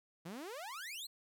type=exponential sweep; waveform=sawtooth; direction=up; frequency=156.2 to 4329 Hz; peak=-40 dBFS; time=0.25-1.07 s; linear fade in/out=10 ms; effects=none